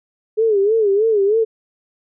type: tone with vibrato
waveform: sine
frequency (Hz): 421.2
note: G#4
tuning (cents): +24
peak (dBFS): -12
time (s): 0.37-1.45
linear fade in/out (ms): 20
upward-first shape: sine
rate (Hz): 3.2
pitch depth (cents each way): 130
effects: none